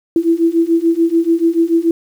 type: beating tone pair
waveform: sine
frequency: 329.1 / 336 Hz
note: E4 / E4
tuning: -3 / +33 cents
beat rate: 6.9 Hz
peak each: -14 / -13 dBFS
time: 0.16-1.91 s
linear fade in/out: 2 ms
effects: 7-bit

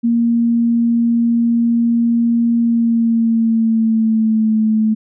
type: tone with pitch glide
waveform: sine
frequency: 233.7 to 218 Hz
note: A#3 to A3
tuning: +5 to -16 cents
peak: -11 dBFS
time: 0.03-4.95 s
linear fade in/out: 20 ms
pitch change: -121 cents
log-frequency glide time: 2.58-4.57 s
effects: none

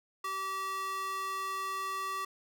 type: tone with high-pass filter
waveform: square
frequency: 384.9 Hz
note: G4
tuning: 32 cents flat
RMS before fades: -36 dBFS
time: 0.24-2.25 s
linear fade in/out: 5 ms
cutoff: 1000 Hz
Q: 2.9
effects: none

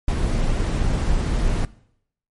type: noise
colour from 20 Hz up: brown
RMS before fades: -20 dBFS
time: 0.08-1.65 s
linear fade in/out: 2 ms
effects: noise-tail reverb RT60 0.7 s tail -20 dB re dry + MP3 48 kbps

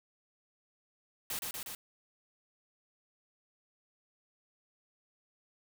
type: noise with echo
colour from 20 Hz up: white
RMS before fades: -37 dBFS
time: 1.3-1.39 s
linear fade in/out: 2 ms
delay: 120 ms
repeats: 3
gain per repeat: -2 dB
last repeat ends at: 1.75 s
effects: none

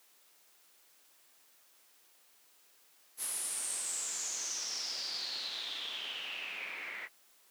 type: noise with low-pass filter sweep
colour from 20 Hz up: white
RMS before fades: -39 dBFS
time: 3.17-7.09 s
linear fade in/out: 50 ms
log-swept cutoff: 11000 to 2000 Hz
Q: 7.5
effects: white hiss -65 dBFS RMS until 7.5 s + high-pass 300 Hz 12 dB/octave

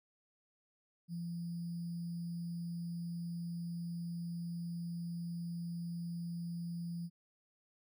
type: tone with sample-and-hold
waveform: sine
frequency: 170.7 Hz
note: F3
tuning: 39 cents flat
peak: -38 dBFS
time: 1.08-7.1 s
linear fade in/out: 50 ms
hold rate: 4900 Hz
effects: none

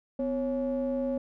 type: ring-modulated tone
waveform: triangle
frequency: 148.6 Hz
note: D3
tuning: 21 cents sharp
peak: -22 dBFS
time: 0.19-1.18 s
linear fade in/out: 5 ms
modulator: 401 Hz
effects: none

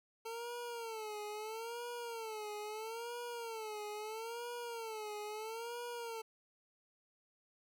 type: tone with vibrato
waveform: 25% pulse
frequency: 448.5 Hz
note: A4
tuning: 33 cents sharp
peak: -38 dBFS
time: 0.25-6.22 s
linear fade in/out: 10 ms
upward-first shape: sine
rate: 0.76 Hz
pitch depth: 120 cents each way
effects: none

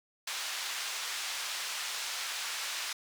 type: band-pass noise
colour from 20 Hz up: white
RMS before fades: -37 dBFS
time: 0.27-2.93 s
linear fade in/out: 5 ms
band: 1000 to 5700 Hz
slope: 12 dB/octave
effects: none

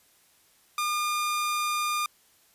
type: tone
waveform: sawtooth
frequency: 1209 Hz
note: D6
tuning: 50 cents sharp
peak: -22 dBFS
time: 0.78-2.06 s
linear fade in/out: 2 ms
effects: white hiss -62 dBFS RMS until 2.54 s + resampled to 32000 Hz

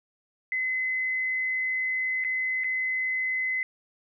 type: tone with dropouts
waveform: sine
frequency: 2037 Hz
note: C7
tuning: 47 cents flat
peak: -25 dBFS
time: 0.52-3.63 s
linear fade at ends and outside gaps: 1 ms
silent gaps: 2.24-2.247 / 2.637-2.643 s
effects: none

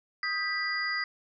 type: tone cluster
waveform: sine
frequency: 1250 / 1591 / 1969 / 4835 Hz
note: D#6 / G6 / B6 / D8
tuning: +8 / +25 / -6 / +50 cents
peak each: -36 / -38 / -30 / -36 dBFS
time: 0.23-1.04 s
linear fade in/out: 2 ms
effects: none

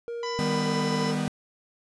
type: tone with pitch glide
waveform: triangle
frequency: 470 to 454 Hz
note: A#4 to A#4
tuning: +14 to -46 cents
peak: -29 dBFS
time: 0.08-1.15 s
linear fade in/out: 0 ms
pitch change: -60 cents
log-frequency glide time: 0.45-0.75 s
type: harmonic tone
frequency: 996 Hz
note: B5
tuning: 14 cents sharp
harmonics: 1 / 2 / 3 / 4 / 5 / 6 / 7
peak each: -33 / -39 / -43 / -45 / -47 / -49 / -50 dBFS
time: 0.23-1.11 s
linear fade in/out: 2 ms
type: tone with tremolo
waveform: sine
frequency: 5280 Hz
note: E8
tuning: 2 cents sharp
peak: -37 dBFS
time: 0.26-1.14 s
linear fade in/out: 0 ms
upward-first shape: triangle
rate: 6.6 Hz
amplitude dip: 40%
type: chord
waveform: 45% pulse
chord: Eb augmented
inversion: none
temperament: equal with one note detuned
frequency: 155.56 / 198.28 / 246.9 Hz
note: Eb3 / G3 / B3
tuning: 0 / +20 / 0 cents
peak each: -30 dBFS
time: 0.39-1.28 s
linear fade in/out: 0 ms
effects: resampled to 24000 Hz

